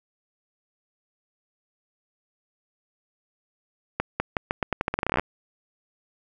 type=accelerating click train; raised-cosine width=0.5 ms; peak=-8 dBFS; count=19; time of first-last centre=4-5.196 s; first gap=200 ms; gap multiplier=0.84; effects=none